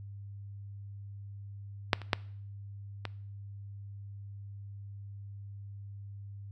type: clicks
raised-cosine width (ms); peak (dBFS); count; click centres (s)
0.3; -6 / -27 / -8 / -19; 4; 1.932 / 2.017 / 2.132 / 3.053
effects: noise-tail reverb RT60 0.6 s tail -22 dB re dry + added 100 Hz sine -42 dBFS peak until 6.51 s